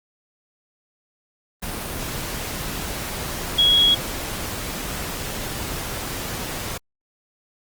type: tone in noise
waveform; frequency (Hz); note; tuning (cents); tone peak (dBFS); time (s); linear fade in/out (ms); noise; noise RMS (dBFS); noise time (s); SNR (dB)
sine; 3322; G#7; 0; -13; 3.58-3.95; 10; pink; -29; 1.62-6.78; +13
effects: Opus 32 kbps